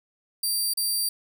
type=tone with dropouts; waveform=15% pulse; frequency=4700 Hz; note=D8; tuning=1 cent sharp; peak=-17 dBFS; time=0.43-1.09 s; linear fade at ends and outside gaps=5 ms; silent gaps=0.737-0.772 s; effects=none